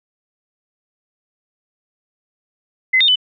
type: tone with pitch steps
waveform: sine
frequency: 2045 / 3662 / 2999 Hz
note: C7 / A#7 / F#7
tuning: -40 / -32 / +23 cents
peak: -10 dBFS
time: 2.93-3.158 s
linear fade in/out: 10 ms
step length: 76 ms
effects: none